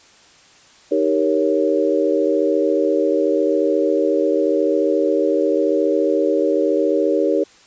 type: chord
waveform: sine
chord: Eb dominant seventh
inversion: none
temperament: equal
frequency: 311.1 / 392 / 466.2 / 554.4 Hz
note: Eb4 / G4 / Bb4 / Db5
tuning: 0 / 0 / 0 / 0 cents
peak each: -20 dBFS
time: 0.91-7.44 s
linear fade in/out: 10 ms
effects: white hiss -49 dBFS RMS until 7.66 s + resampled to 16000 Hz